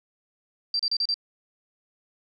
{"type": "tone bursts", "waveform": "sine", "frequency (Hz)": 4699, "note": "D8", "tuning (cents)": 0, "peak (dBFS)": -22, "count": 5, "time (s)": [0.74, 1.142], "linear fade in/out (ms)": 2, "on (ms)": 54, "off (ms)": 33, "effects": []}